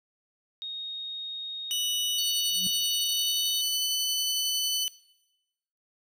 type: tone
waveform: sine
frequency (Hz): 3729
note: A#7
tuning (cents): 0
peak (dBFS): -33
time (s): 0.62-3.61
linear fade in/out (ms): 0
type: tone with pitch glide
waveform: sawtooth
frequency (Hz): 2960 to 3008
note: F#7 to F#7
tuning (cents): 0 to +28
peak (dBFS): -24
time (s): 1.71-4.88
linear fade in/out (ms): 0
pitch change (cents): +28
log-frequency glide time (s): 2.95-3.86
type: tone with tremolo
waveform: sawtooth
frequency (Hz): 4435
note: C#8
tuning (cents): 0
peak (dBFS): -27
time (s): 2.18-4.84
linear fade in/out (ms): 5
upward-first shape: square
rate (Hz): 11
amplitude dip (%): 30
type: tone with exponential growth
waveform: sine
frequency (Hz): 185.4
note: F#3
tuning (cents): +4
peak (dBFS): -31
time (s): 2.47-2.67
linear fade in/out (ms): 0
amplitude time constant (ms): 43
effects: noise-tail reverb RT60 1.0 s tail -21 dB re dry